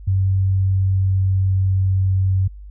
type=tone with pitch glide; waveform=sine; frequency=95.6 to 94.83 Hz; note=G2 to F#2; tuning=-43 to +43 cents; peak=-14 dBFS; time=0.07-2.48 s; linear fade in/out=10 ms; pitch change=-14 cents; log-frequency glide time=0.29-2.35 s; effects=added 50 Hz sine -34 dBFS peak until 2.7 s